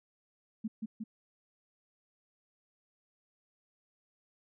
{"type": "tone with echo", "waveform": "sine", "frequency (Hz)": 220, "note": "A3", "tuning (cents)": 0, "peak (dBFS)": -32, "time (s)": [0.64, 0.68], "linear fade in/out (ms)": 10, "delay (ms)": 180, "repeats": 2, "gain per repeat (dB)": -2, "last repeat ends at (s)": 1.04, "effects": []}